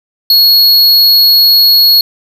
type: tone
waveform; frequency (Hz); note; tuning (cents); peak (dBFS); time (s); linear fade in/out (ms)
square; 4333; C#8; -40; -4; 0.3-2.01; 2
effects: none